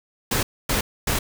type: noise bursts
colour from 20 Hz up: pink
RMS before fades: -22 dBFS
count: 3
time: 0.31-1.19 s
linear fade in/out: 5 ms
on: 120 ms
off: 260 ms
effects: none